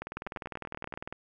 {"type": "two click trains", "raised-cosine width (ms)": 0.5, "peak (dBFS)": [-22, -23], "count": [23, 9], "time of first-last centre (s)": [[0.02, 1.126], [0.17, 0.939]], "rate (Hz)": [19.9, 10.4], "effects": []}